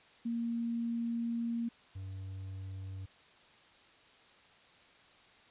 sine / triangle tone pair in turn, 233.1 / 95.6 Hz, A#3 / G2, 0 / -43 cents, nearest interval octave + minor third, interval 1543 cents, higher first, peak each -32 / -38 dBFS, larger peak first, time 0.25-1.69 / 1.95-3.06 s, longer first, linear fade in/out 10 ms, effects white hiss -61 dBFS RMS until 5.5 s + resampled to 8000 Hz

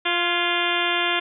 harmonic tone with a mistuned harmonic, 349.1 Hz, F4, 1 cent flat, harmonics 1 / 2 / 3 / 4 / 5 / 6 / 7 / 8 / 9 / 10, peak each -29 / -29 / -29 / -29 / -29 / -29 / -29 / -29 / -29 / -29 dBFS, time 0.05-1.2 s, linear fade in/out 10 ms, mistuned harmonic 5, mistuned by -41 cents, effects none

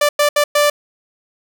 sawtooth tone bursts at uneven times, 587.3 Hz, D5, in tune, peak -7 dBFS, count 4, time 0.01-0.09 / 0.19-0.29 / 0.36-0.44 / 0.55-0.7 s, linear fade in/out 5 ms, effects none

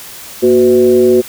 sine tone with frequency modulation, 370 Hz, F#4, in tune, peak -5 dBFS, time 0.42-1.22 s, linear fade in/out 20 ms, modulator 136 Hz, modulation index 0.74, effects white hiss -31 dBFS RMS until 1.28 s

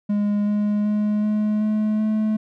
triangle tone with pitch steps, 206.1 / 208 / 209.9 / 211.9 / 213.9 / 215.8 Hz, G#3 / G#3 / G#3 / G#3 / A3 / A3, -13 / +3 / +19 / +35 / -49 / -33 cents, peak -16 dBFS, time 0.09-2.37 s, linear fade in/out 10 ms, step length 380 ms, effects none

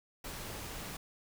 pink noise, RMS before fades -43 dBFS, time 0.24-0.97 s, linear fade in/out 5 ms, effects none

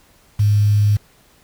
sine tone with quantisation, 103.83 Hz, G#2, in tune, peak -11 dBFS, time 0.39-0.97 s, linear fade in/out 10 ms, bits 6, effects pink hiss -53 dBFS RMS until 1.43 s

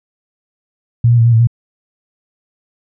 sine tone with pitch steps, 117.9 / 119.5 / 115.1 / 118.7 / 112.8 / 118.4 Hz, A#2 / A#2 / A#2 / A#2 / A2 / A#2, +20 / +43 / -22 / +32 / +44 / +27 cents, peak -6 dBFS, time 1.04-1.472 s, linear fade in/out 5 ms, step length 72 ms, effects none

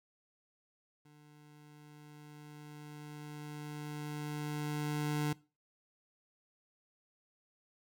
25% pulse tone with level ramp, 149.2 Hz, D3, 28 cents sharp, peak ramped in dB -55 to -27 dBFS, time 1.05-5.33 s, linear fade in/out 5 ms, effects noise-tail reverb RT60 0.3 s tail -20 dB re dry

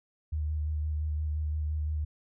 sine tone with vibrato, 76.3 Hz, D#2, 33 cents flat, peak -28 dBFS, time 0.32-2.05 s, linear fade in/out 10 ms, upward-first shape square, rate 5.8 Hz, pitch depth 18 cents each way, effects none

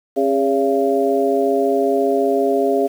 harmonic tone with a mistuned harmonic, 136.1 Hz, C#3, 31 cents flat, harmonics 2 / 3 / 4 / 5, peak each -21 / -17 / -22 / -20 dBFS, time 0.16-2.88 s, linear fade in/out 20 ms, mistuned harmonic 4, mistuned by +67 cents, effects 7-bit

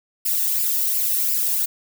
violet noise with flanger, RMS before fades -21 dBFS, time 0.25-1.66 s, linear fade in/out 10 ms, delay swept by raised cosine 0.4 to 1.14 ms, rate 2.8 Hz, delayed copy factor +0.5, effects none

